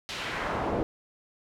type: noise with band-pass filter sweep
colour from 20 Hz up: brown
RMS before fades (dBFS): -31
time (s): 0.09-0.83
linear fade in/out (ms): 0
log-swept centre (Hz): 4100 to 460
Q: 1.2
effects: none

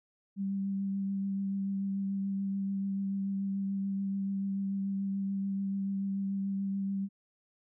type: tone with vibrato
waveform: sine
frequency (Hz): 196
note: G3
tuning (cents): 0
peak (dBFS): -30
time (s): 0.36-7.09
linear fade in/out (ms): 50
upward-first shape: triangle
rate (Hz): 6.9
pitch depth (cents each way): 16
effects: none

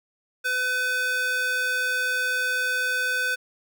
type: tone with high-pass filter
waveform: square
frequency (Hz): 504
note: B4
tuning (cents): +35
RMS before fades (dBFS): -25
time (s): 0.44-3.36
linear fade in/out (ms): 20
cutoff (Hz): 1300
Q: 2.8
effects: none

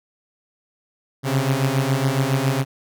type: beating tone pair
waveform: sawtooth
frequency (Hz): 130.81 / 138.01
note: C3 / C#3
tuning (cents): 0 / -7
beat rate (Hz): 7.2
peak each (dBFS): -17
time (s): 1.23-2.65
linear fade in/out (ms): 50
effects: none

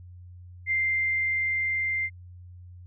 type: tone with level ramp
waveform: sine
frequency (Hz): 2093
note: C7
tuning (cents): 0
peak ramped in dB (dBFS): -22 to -25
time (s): 0.66-2.1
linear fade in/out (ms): 50
effects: added 89 Hz sine -43 dBFS peak until 2.86 s

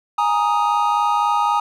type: chord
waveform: triangle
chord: Ab suspended second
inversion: none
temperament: just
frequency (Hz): 830.6 / 934.4 / 1245.9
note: Ab5 / Bb5 / Eb6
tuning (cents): 0 / +4 / +2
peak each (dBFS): -18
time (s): 0.18-1.6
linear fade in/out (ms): 5
effects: none

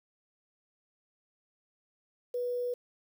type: tone with quantisation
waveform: sine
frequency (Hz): 490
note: B4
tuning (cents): -14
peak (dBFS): -30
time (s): 2.34-2.74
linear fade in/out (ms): 5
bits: 9
effects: none

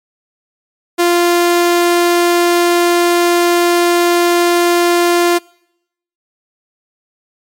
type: tone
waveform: sawtooth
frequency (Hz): 347.6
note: F4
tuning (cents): -8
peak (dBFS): -5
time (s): 0.98-5.39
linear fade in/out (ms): 20
effects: noise-tail reverb RT60 0.8 s tail -26 dB re dry + MP3 64 kbps

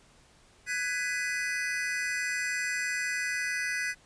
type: chord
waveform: square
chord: G# minor seventh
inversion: third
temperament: just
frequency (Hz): 1495.1 / 1661.2 / 1993.5 / 2492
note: F#6 / G#6 / B6 / D#7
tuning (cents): +18 / 0 / +16 / +2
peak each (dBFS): -37 / -36 / -33 / -39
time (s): 0.66-3.95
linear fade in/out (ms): 50
effects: pink hiss -60 dBFS RMS until 4.05 s + resampled to 22050 Hz

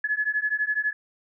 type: beating tone pair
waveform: sine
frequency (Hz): 1700 / 1712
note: G#6 / A6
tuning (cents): +40 / -48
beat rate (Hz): 12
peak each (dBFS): -26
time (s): 0.04-0.93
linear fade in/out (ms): 5
effects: none

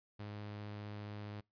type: tone with vibrato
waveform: sawtooth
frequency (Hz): 104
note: G#2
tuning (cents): +3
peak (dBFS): -40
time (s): 0.19-1.41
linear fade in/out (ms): 10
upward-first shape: triangle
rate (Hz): 15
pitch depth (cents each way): 10
effects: noise-tail reverb RT60 0.2 s tail -25 dB re dry + resampled to 11025 Hz

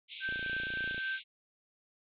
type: band-pass noise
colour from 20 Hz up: white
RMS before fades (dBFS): -46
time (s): 0.08-1.24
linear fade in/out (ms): 50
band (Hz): 2200 to 3800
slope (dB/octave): 96
type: tone with tremolo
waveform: sine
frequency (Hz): 1559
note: G6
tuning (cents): -10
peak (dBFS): -32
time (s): 0.2-1.2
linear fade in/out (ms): 50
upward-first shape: triangle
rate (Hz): 3.6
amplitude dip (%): 35
type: click train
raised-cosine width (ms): 2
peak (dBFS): -33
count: 21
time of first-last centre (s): 0.29-0.98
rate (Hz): 29
effects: none

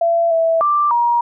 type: tone with pitch steps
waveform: sine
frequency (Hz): 675 / 657 / 1178 / 949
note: E5 / E5 / D6 / A#5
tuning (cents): +41 / -6 / +5 / +31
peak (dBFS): -12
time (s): 0.01-1.21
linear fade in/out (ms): 5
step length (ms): 300
effects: none

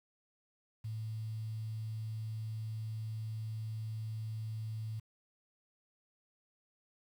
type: tone with quantisation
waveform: sine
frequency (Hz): 110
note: A2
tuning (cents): 0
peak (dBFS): -37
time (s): 0.84-5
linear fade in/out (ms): 10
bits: 10
effects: none

